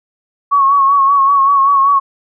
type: tone with vibrato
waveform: sine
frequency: 1108.7 Hz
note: C#6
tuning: in tune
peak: -7 dBFS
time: 0.51-2 s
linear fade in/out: 20 ms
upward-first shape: sine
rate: 5.2 Hz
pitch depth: 44 cents each way
effects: none